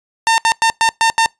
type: tone bursts at uneven times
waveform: sawtooth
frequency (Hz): 906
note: A#5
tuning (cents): -50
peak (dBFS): -6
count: 6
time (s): 0.27-0.38 / 0.45-0.52 / 0.62-0.7 / 0.81-0.89 / 1.01-1.1 / 1.18-1.26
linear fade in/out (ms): 0
effects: noise-tail reverb RT60 0.2 s tail -25 dB re dry + resampled to 22050 Hz